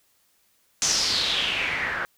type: noise with low-pass filter sweep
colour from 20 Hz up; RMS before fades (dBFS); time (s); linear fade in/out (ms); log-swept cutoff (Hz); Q
white; -25; 0.82-2.05; 0; 6500 to 1500; 4.7
effects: white hiss -65 dBFS RMS until 2.17 s